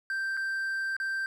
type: tone with dropouts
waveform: triangle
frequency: 1568 Hz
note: G6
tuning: in tune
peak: -27 dBFS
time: 0.1-1.26 s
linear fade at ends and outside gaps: 1 ms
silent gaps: 0.369-0.373 / 0.966-1 s
effects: none